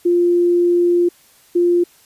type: tone pair in turn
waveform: sine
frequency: 349.2 / 349.2 Hz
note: F4 / F4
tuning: 0 / 0 cents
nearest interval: unison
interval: 0 cents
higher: neither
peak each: -11 dBFS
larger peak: neither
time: 0.05-1.09 / 1.55-1.84 s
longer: first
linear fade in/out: 10 ms
effects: white hiss -51 dBFS RMS until 2.05 s + resampled to 32000 Hz